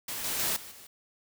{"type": "noise with level steps", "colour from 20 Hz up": "white", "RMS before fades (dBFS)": [-36, -32, -29, -45, -50], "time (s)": [0.08, 0.87], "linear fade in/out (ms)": 5, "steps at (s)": [0.24, 0.39, 0.56, 0.71], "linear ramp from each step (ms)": 5, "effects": []}